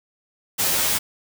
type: noise with comb filter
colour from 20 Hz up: white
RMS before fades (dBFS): -21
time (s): 0.58-0.99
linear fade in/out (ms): 20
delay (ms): 11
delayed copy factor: +1
effects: none

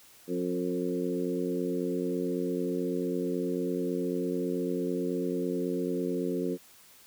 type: harmonic tone with a mistuned harmonic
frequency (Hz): 89.1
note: F2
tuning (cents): +35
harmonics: 2 / 3 / 4 / 5 / 6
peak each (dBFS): -35 / -33 / -33 / -34 / -41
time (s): 0.27-6.58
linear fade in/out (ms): 50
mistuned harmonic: 5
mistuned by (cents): +20
effects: white hiss -56 dBFS RMS until 7.06 s

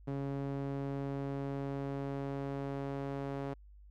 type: tone with band-pass filter sweep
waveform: sawtooth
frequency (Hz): 138.59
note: C#3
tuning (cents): 0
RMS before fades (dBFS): -38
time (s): 0.07-3.54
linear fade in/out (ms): 10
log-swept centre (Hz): 300 to 480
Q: 0.75
effects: added 50 Hz sine -53 dBFS peak until 3.9 s

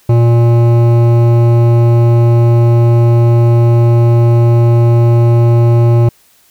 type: tone with hard clipping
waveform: triangle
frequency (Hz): 117.8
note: A#2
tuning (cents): +19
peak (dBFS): -7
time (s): 0.09-6.09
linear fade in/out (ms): 5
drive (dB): 17
effects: white hiss -49 dBFS RMS until 6.5 s

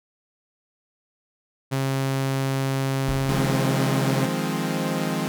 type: tone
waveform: sawtooth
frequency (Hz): 135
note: C#3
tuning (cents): -45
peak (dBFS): -18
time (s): 1.71-4.27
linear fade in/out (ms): 20
type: noise with exponential decay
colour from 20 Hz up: brown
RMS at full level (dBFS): -27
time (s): 3.08-4.05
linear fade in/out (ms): 1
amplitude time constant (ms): 210
type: chord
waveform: sawtooth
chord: F minor seventh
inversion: third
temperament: equal with one note detuned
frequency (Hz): 155.56 / 174.61 / 207.7 / 262.7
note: Eb3 / F3 / Ab3 / C4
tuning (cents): 0 / 0 / 0 / +7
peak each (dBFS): -25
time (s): 3.29-5.28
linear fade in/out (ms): 0
effects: none

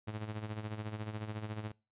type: tone with tremolo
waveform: sawtooth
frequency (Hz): 107.3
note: A2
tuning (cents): -43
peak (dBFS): -32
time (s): 0.07-1.72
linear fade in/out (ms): 10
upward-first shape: sine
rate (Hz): 14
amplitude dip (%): 65
effects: noise-tail reverb RT60 0.3 s tail -24 dB re dry + resampled to 8000 Hz

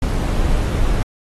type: noise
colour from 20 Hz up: brown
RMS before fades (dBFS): -17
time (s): 0.02-1.03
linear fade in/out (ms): 2
effects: AAC 32 kbps

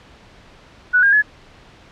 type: tone with pitch steps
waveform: sine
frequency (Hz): 1477 / 1614 / 1703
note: F#6 / G#6 / G#6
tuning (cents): -3 / -50 / +43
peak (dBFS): -10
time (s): 0.93-1.224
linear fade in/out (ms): 20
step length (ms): 98
effects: pink hiss -46 dBFS RMS until 1.91 s + low-pass 4000 Hz 12 dB/octave

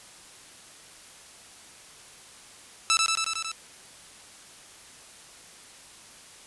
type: tone with echo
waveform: 10% pulse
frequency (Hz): 1318.5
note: E6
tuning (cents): 0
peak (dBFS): -11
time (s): 2.9-2.97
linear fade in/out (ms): 0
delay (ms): 91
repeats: 6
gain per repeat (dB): -2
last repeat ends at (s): 3.516
effects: white hiss -49 dBFS RMS until 6.46 s + resampled to 24000 Hz

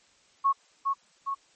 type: tone with echo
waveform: sine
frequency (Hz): 1100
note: C#6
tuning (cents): -14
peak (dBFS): -19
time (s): 0.44-0.53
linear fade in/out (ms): 20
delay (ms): 410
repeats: 2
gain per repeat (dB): -4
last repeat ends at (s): 1.35
effects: white hiss -62 dBFS RMS until 1.55 s + MP3 32 kbps

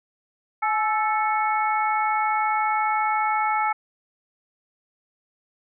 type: harmonic tone with a mistuned harmonic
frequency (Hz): 440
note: A4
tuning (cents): 0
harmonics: 2 / 3 / 4 / 5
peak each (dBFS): -22 / -25 / -36 / -29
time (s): 0.62-3.73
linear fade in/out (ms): 10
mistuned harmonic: 2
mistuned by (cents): -51
effects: none

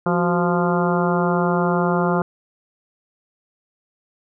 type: harmonic tone with a mistuned harmonic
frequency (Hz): 174.1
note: F3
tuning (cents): -5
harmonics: 1 / 2 / 3 / 4 / 5 / 6 / 7 / 8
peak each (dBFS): -20 / -23 / -25 / -26 / -27 / -28 / -28 / -29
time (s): 0.06-2.22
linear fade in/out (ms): 2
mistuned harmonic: 2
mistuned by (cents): +86
effects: none

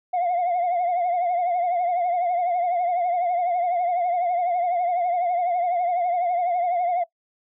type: tone with vibrato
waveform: sine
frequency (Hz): 708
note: F5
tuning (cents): +23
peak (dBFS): -18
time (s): 0.13-7.04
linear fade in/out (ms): 10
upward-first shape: triangle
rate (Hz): 12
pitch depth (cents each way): 81
effects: noise-tail reverb RT60 0.1 s tail -20 dB re dry + tanh soft clip ceiling -18 dBFS

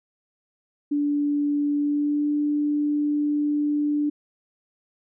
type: tone with pitch glide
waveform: sine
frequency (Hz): 290.5 to 294.6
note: D4 to D4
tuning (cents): -19 to +6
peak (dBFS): -20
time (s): 0.91-4.1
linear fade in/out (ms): 10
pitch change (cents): +25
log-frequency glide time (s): 1.77-2.3
effects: none

